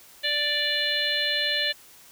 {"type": "harmonic tone", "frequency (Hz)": 587.3, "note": "D5", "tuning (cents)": 0, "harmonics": [1, 3, 4, 5, 6, 7], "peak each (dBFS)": [-34, -28, -35, -29, -29, -29], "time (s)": [0.23, 1.73], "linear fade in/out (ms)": 20, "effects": ["white hiss -51 dBFS RMS until 2.11 s"]}